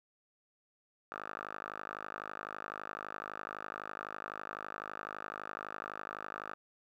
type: tone with band-pass filter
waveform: 5% pulse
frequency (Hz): 51.91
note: G#1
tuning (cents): 0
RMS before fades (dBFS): -44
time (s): 1.12-6.54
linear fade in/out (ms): 0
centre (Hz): 1200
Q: 5.4
effects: none